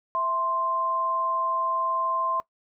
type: tone pair together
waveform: sine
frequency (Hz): 659.3 / 1046.5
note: E5 / C6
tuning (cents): 0 / 0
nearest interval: minor sixth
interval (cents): 800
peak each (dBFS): -32 / -24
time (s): 0.15-2.4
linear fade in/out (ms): 0
effects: noise-tail reverb RT60 0.1 s tail -19 dB re dry